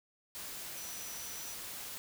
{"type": "tone in noise", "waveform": "sine", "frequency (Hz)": 5900, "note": "F#8", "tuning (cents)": -6, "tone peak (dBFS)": -47, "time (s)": [0.77, 1.54], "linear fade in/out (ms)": 0, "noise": "white", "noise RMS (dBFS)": -44, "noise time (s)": [0.35, 1.98], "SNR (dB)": -6, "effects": []}